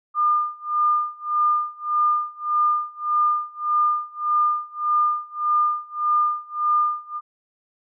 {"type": "tone with tremolo", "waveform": "sine", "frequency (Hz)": 1207, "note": "D6", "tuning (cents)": 47, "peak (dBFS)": -15, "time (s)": [0.14, 7.21], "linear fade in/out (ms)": 50, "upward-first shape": "sine", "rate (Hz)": 1.7, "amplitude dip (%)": 95, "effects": []}